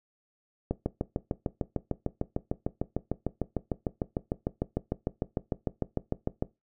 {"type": "click train", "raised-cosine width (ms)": 2, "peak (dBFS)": -14, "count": 39, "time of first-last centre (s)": [0.71, 6.424], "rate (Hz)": 6.65, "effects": ["noise-tail reverb RT60 0.2 s tail -18 dB re dry"]}